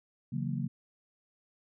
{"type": "chord", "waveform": "sine", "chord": "F# dominant seventh", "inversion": "second", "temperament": "just", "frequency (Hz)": [138.75, 166.5, 185, 231.2], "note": ["C#3", "E3", "F#3", "A#3"], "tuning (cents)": [2, 18, 0, -14], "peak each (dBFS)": [-34, -38, -38, -37], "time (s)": [0.32, 0.68], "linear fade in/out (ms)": 10, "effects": []}